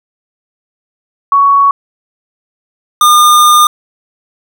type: tone pair in turn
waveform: sine / square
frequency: 1118 / 1211 Hz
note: C#6 / D#6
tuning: +14 / -47 cents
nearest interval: minor second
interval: 139 cents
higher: second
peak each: -4 dBFS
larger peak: neither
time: 1.32-1.71 / 3.01-3.67 s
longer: second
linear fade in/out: 2 ms
effects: none